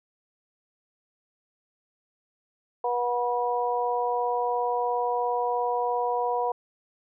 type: harmonic tone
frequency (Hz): 242.9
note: B3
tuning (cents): -29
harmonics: 2 / 3 / 4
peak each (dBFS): -28 / -28 / -28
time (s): 2.84-6.52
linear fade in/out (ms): 5
effects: none